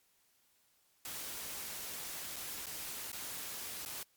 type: noise with dropouts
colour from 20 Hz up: white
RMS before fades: -43 dBFS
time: 1.05-4.03 s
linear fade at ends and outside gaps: 1 ms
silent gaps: 2.36-2.364 / 2.659-2.667 / 3.118-3.129 / 3.851-3.86 s
effects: white hiss -72 dBFS RMS until 4.16 s + MP3 96 kbps